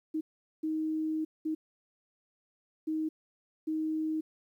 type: tone bursts at uneven times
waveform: sine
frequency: 313.9 Hz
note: D#4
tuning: 15 cents sharp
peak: -29 dBFS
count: 5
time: 0.14-0.21 / 0.63-1.25 / 1.45-1.55 / 2.87-3.09 / 3.67-4.21 s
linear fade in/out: 10 ms
effects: 11-bit